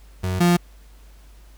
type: tone pair in turn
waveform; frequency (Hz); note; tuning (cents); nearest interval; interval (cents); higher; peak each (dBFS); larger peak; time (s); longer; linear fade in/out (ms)
35% pulse; 92.5 / 174.62; F#2 / F3; 0 / 0; major seventh; 1100; second; -20 / -12; second; 0.23-0.4 / 0.4-0.57; neither; 10
effects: added 50 Hz sine -44 dBFS peak until 1.57 s + pink hiss -56 dBFS RMS until 1.57 s